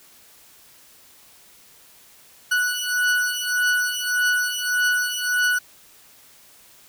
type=beating tone pair; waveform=40% pulse; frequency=1474 / 1475.7 Hz; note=F#6 / F#6; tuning=-7 / -5 cents; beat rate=1.7 Hz; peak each=-22 dBFS; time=2.51-5.59 s; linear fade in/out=10 ms; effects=white hiss -51 dBFS RMS until 6.88 s